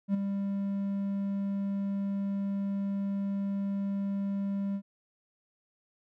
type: tone with ADSR envelope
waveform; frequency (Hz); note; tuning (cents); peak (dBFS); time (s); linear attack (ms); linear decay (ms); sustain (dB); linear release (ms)
triangle; 198.2; G3; +19; -20; 0.08-4.82; 62; 11; -7; 70
effects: none